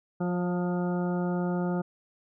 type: harmonic tone with a mistuned harmonic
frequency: 177.3 Hz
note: F3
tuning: 26 cents sharp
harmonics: 1 / 2 / 3 / 4 / 5 / 7 / 8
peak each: -27 / -33 / -37 / -39 / -41 / -44 / -45 dBFS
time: 0.2-1.82 s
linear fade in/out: 10 ms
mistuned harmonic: 3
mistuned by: +16 cents
effects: none